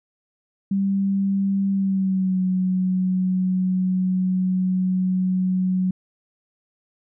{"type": "tone with pitch glide", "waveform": "sine", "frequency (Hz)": [196, 185.11], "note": ["G3", "F#3"], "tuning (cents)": [0, 1], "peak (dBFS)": -18, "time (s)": [0.71, 5.91], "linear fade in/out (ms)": 5, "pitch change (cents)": -99, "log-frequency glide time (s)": [1.71, 2.41], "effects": []}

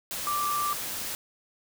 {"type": "tone in noise", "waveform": "sine", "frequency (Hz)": 1174.7, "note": "D6", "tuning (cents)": 0, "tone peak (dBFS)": -26, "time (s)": [0.27, 0.73], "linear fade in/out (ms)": 0, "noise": "white", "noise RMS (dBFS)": -34, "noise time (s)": [0.11, 1.15], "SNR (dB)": 5, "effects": []}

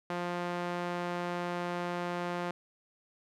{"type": "tone with band-pass filter", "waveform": "sawtooth", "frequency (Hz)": 175.6, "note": "F3", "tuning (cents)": 10, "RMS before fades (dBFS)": -35, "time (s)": [0.1, 2.51], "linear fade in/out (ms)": 2, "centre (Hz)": 950, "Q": 0.6, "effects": []}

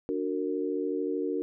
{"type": "chord", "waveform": "sine", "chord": "D augmented", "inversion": "none", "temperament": "just", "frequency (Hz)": [293.7, 367.1, 458.9], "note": ["D4", "F#4", "A#4"], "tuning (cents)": [0, -14, -27], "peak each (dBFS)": -32, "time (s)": [0.09, 1.42], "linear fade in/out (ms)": 0, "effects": []}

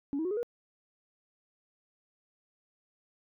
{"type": "tone with pitch steps", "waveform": "sine", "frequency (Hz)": [280.9, 320.8, 366.4, 418.5, 477.9], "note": ["C#4", "E4", "F#4", "G#4", "A#4"], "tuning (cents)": [23, -47, -17, 13, 43], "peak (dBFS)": -28, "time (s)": [0.13, 0.43], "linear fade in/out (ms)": 0, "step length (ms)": 60, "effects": ["tanh soft clip ceiling -26 dBFS"]}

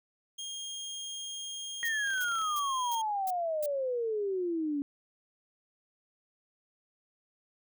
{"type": "tone", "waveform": "25% pulse", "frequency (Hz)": 3234, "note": "G#7", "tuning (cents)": -47, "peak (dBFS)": -34, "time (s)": [0.38, 3.02], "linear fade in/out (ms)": 10}
{"type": "exponential sweep", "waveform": "sine", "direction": "down", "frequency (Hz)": [1891, 279.1], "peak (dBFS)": -29, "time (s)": [1.83, 4.82], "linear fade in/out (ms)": 0}
{"type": "noise bursts", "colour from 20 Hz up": "violet", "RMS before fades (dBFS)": -39, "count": 6, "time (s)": [1.85, 3.66], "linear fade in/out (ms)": 2, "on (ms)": 35, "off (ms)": 320}
{"type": "clicks", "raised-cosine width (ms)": 0.2, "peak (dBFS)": -32, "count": 11, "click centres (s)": [2.074, 2.105, 2.136, 2.18, 2.213, 2.244, 2.284, 2.32, 2.355, 2.386, 2.417]}
{"effects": []}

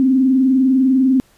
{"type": "tone with vibrato", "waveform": "sine", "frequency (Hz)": 261.6, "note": "C4", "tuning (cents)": 0, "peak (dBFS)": -10, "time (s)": [0, 1.2], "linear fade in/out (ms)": 0, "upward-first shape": "triangle", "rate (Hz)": 20, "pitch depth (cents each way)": 94, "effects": ["pink hiss -54 dBFS RMS until 1.37 s", "resampled to 32000 Hz"]}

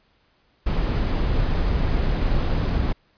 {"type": "noise", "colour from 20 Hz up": "brown", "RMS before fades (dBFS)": -21, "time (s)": [0.66, 2.93], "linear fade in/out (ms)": 10, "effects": ["pink hiss -63 dBFS RMS until 3.17 s", "resampled to 11025 Hz"]}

